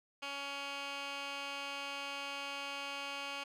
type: tone with band-pass filter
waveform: 15% pulse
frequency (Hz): 280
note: C#4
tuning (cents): +18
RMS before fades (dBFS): -42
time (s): 0.22-3.44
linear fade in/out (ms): 10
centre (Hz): 2600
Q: 1.3
effects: none